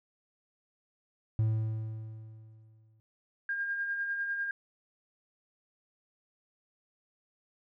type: tone with exponential decay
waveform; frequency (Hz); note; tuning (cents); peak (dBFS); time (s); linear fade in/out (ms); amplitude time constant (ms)
triangle; 110; A2; 0; -21; 1.39-3; 0; 350
type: tone with tremolo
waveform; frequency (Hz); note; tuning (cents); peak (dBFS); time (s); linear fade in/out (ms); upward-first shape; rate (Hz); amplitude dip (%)
sine; 1611; G6; +47; -29; 3.49-4.51; 2; sine; 10; 40
effects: tanh soft clip ceiling -17 dBFS